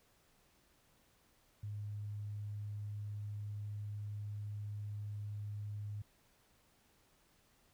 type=tone; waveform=sine; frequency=103.83 Hz; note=G#2; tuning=in tune; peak=-40 dBFS; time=1.63-6.02 s; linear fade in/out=5 ms; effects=pink hiss -71 dBFS RMS until 7.73 s